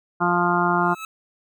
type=harmonic tone; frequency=175.3 Hz; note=F3; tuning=7 cents sharp; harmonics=1 / 2 / 4 / 5 / 6 / 7 / 8; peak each=-25 / -25 / -25 / -25 / -25 / -25 / -25 dBFS; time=0.2-0.95 s; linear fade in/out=20 ms
type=tone with exponential growth; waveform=25% pulse; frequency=1300 Hz; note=E6; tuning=24 cents flat; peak=-25 dBFS; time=0.75-1.05 s; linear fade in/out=2 ms; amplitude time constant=64 ms
effects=none